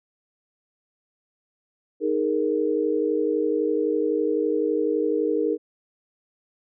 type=chord; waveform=sine; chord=D# suspended fourth; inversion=none; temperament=just; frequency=311.1 / 414.8 / 466.7 Hz; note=D#4 / G#4 / A#4; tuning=0 / -2 / +2 cents; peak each=-25 / -25 / -24 dBFS; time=2-5.58 s; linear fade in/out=50 ms; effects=none